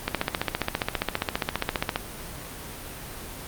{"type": "click train", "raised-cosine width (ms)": 0.3, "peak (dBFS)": -7, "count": 29, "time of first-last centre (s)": [0.08, 1.959], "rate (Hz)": 14.9, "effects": ["pink hiss -38 dBFS RMS until 3.47 s", "Opus 32 kbps"]}